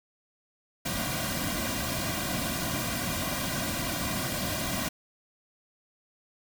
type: noise with comb filter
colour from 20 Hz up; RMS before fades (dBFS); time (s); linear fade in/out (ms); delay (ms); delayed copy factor
pink; -31; 0.85-4.89; 10; 2.3; -0.9
effects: none